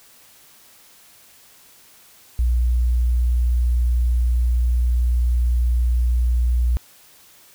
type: tone with sample-and-hold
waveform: sine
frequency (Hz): 60.3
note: B1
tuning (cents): -41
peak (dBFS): -15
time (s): 2.39-6.77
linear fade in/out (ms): 0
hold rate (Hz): 11025
effects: white hiss -50 dBFS RMS until 7.54 s